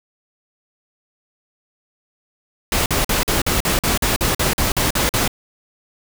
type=noise bursts; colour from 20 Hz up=pink; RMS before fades=-18 dBFS; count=14; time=2.72-5.278 s; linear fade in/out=2 ms; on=140 ms; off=46 ms; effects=none